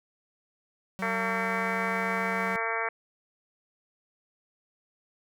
45% pulse tone, 189.5 Hz, F#3, 42 cents sharp, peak -34 dBFS, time 0.99-2.56 s, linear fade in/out 0 ms
harmonic tone, 226.7 Hz, A#3, 48 cents flat, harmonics 2 / 3 / 4 / 5 / 6 / 7 / 8 / 9 / 10, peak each -36 / -36 / -36 / -36 / -36 / -36 / -36 / -36 / -36 dBFS, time 1.02-2.89 s, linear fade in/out 5 ms
effects none

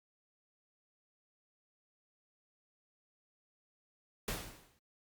pink noise with exponential decay, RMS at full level -35 dBFS, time 4.28-4.79 s, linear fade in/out 2 ms, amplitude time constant 110 ms, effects Opus 48 kbps

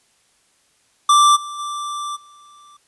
square tone with level steps, 1174.7 Hz, D6, in tune, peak -10 / -29 / -25 / -45 dBFS, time 1.09-2.77 s, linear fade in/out 5 ms, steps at 1.35 / 1.58 / 2.15 s, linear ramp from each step 20 ms, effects white hiss -60 dBFS RMS until 2.87 s + resampled to 24000 Hz

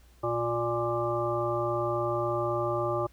harmonic tone with a mistuned harmonic, 118.2 Hz, A#2, 24 cents sharp, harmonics 1 / 3 / 5 / 7 / 9 / 10, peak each -35 / -31 / -31 / -36 / -40 / -33 dBFS, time 0.23-3.07 s, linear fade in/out 10 ms, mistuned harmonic 9, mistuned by -21 cents, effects added 60 Hz sine -55 dBFS peak until 3.12 s + pink hiss -63 dBFS RMS until 3.12 s

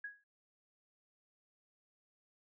sine tone with exponential decay, 1661.2 Hz, G#6, in tune, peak -38 dBFS, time 0.04-0.24 s, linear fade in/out 5 ms, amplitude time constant 42 ms, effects none

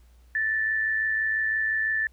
sine tone pair together, 1758.8 / 1864.7 Hz, A6 / A#6, -1 / 0 cents, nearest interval minor second, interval 101 cents, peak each -23 / -34 dBFS, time 0.35-2.07 s, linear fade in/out 2 ms, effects added 60 Hz sine -52 dBFS peak until 2.12 s + pink hiss -66 dBFS RMS until 2.12 s

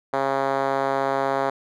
5% pulse tone with band-pass filter, 136.2 Hz, C#3, 30 cents flat, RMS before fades -23 dBFS, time 0.13-1.5 s, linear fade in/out 5 ms, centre 630 Hz, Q 1.1, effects none

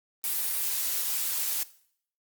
blue noise with dropouts, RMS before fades -29 dBFS, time 0.24-1.63 s, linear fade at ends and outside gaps 0 ms, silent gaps 1.04-1.044 s, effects noise-tail reverb RT60 0.6 s tail -18 dB re dry + Opus 32 kbps

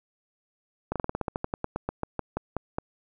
slowing click train, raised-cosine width 1 ms, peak -14 dBFS, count 19, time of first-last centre 0.92-2.785 s, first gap 37 ms, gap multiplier 1.11, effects none

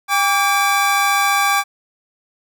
25% pulse tone pair together, 802.2 / 1156 Hz, G5 / D6, +40 / -28 cents, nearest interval tritone, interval 632 cents, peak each -13 dBFS, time 0.08-1.64 s, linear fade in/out 50 ms, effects none

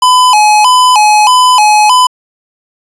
square tone with vibrato, 922 Hz, A#5, 19 cents flat, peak -4 dBFS, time 0.02-2.07 s, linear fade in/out 5 ms, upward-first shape square, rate 1.6 Hz, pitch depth 150 cents each way, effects resampled to 24000 Hz + 7-bit

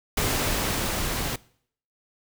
pink noise with level ramp, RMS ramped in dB -24 to -29 dBFS, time 0.17-1.36 s, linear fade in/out 5 ms, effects noise-tail reverb RT60 0.6 s tail -22 dB re dry

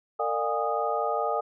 sine tone cluster, 455.4 / 597 / 709 / 814 / 1240 Hz, A#4 / D5 / F5 / G#5 / D#6, -40 / +28 / +26 / -35 / -6 cents, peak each -31 dBFS, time 0.19-1.41 s, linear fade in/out 10 ms, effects none

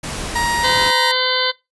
pink noise, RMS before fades -26 dBFS, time 0.03-0.91 s, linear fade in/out 10 ms
30% pulse tone, 943 Hz, A#5, 20 cents sharp, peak -14 dBFS, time 0.35-1.12 s, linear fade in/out 10 ms
harmonic tone, 510 Hz, C5, 44 cents flat, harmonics 1 / 2 / 3 / 4 / 6 / 7 / 8 / 9, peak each -24 / -24 / -24 / -24 / -24 / -24 / -24 / -24 dBFS, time 0.63-1.52 s, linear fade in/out 20 ms
effects noise-tail reverb RT60 0.2 s tail -19 dB re dry + resampled to 24000 Hz

